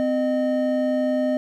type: tone pair together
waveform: triangle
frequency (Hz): 257.1 / 611.5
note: C4 / D#5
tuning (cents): -30 / -30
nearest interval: octave + minor third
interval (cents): 1500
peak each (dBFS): -20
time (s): 0-1.37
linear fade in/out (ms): 0
effects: none